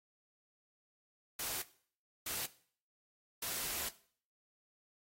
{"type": "noise bursts at uneven times", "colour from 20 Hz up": "white", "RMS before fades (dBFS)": -39, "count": 3, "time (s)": [[1.39, 1.62], [2.26, 2.46], [3.42, 3.89]], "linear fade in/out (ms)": 5, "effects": ["noise-tail reverb RT60 0.5 s tail -17 dB re dry", "AAC 48 kbps"]}